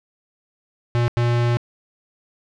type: tone bursts at uneven times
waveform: square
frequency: 119.5 Hz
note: A#2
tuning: 43 cents sharp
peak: -17 dBFS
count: 2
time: 0.95-1.08 / 1.17-1.57 s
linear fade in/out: 0 ms
effects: low-pass 4000 Hz 12 dB/octave